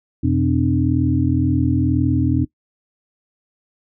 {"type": "tone cluster", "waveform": "sine", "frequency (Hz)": [87.7, 126.9, 259.5, 301.5], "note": ["F2", "B2", "C4", "D4"], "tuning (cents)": [8, 47, -14, 46], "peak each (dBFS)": -20, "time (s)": [0.23, 2.45], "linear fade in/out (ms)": 10, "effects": ["noise-tail reverb RT60 0.1 s tail -20 dB re dry"]}